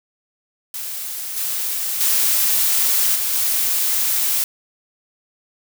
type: noise with level steps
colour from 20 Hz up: blue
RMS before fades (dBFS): -28 / -23 / -17 / -21 / -19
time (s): 0.74-4.44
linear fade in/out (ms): 2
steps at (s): 1.36 / 2 / 3.15 / 3.33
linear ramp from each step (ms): 10
effects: none